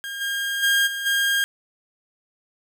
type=tone with level steps; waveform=30% pulse; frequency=1614 Hz; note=G#6; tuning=50 cents flat; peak=-27 / -21 / -14 / -24 / -16 dBFS; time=0.04-1.44 s; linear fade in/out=0 ms; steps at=0.2 / 0.62 / 0.86 / 1.05 s; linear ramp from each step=20 ms; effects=none